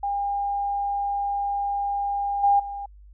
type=tone with level steps; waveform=sine; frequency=805 Hz; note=G5; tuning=46 cents sharp; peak=-23 / -15 / -30 dBFS; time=0.03-2.86 s; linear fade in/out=5 ms; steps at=2.43 / 2.59 s; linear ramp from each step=10 ms; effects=added 50 Hz sine -45 dBFS peak until 3.13 s